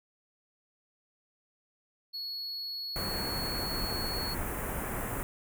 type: tone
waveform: triangle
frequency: 4362 Hz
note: C#8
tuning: 29 cents flat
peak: -34 dBFS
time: 2.13-4.35 s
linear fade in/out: 20 ms
type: band-stop noise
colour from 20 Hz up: pink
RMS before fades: -35 dBFS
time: 2.96-5.23 s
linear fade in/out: 0 ms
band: 2100 to 9000 Hz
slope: 24 dB/octave
effects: none